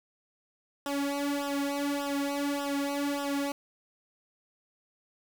sawtooth tone with flanger, 283.3 Hz, C#4, 38 cents sharp, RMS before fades -31 dBFS, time 0.86-3.52 s, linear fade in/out 2 ms, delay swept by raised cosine 0.45 to 2.95 ms, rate 1.7 Hz, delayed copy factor -1, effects 9-bit

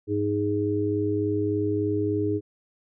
harmonic tone, 103.4 Hz, G#2, 7 cents flat, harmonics 1 / 3 / 4, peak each -29 / -26 / -26 dBFS, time 0.07-2.41 s, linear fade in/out 50 ms, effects none

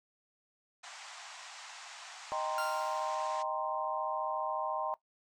pink band-pass noise, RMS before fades -49 dBFS, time 0.83-3.43 s, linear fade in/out 10 ms, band 710 to 8000 Hz, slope 48 dB/octave
sine chord, C minor seventh, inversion first, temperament equal, 622.3 / 784 / 932.3 / 1046.5 Hz, Eb5 / G5 / Bb5 / C6, 0 / 0 / 0 / 0 cents, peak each -38 dBFS, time 2.32-4.94 s, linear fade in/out 0 ms
40% pulse tone with exponential decay, 1393 Hz, F6, 5 cents flat, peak -33 dBFS, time 2.58-3.41 s, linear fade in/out 1 ms, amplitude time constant 180 ms
effects noise-tail reverb RT60 0.1 s tail -18 dB re dry

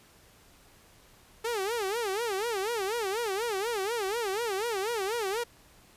sawtooth tone with vibrato, 426.2 Hz, G#4, 45 cents sharp, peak -25 dBFS, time 1.44-5.44 s, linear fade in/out 10 ms, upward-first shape sine, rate 4.1 Hz, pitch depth 210 cents each way, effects pink hiss -58 dBFS RMS until 5.96 s + resampled to 32000 Hz

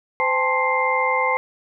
sine tone cluster, 514 / 805 / 886 / 1055 / 2095 Hz, C5 / G5 / A5 / C6 / C7, -31 / +46 / +12 / +14 / +2 cents, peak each -24 / -28 / -24 / -23 / -22 dBFS, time 0.2-1.37 s, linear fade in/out 0 ms, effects none

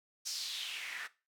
white noise with band-pass filter sweep, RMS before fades -41 dBFS, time 0.25-1.08 s, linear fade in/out 20 ms, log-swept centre 5700 to 1600 Hz, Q 3.3, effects noise-tail reverb RT60 0.3 s tail -18 dB re dry

